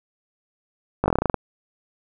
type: slowing click train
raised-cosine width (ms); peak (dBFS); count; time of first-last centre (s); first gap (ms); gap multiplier
1; -5; 11; 1.04-1.343; 19; 1.1
effects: none